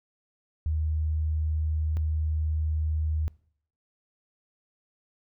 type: tone pair in turn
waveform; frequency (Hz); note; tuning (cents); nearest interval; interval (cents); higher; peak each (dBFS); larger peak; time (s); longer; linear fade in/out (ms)
sine; 77.78 / 77.78; D#2 / D#2; 0 / 0; unison; 0; neither; -24; neither; 0.66-1.97 / 1.97-3.28; neither; 0
effects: noise-tail reverb RT60 0.6 s tail -23 dB re dry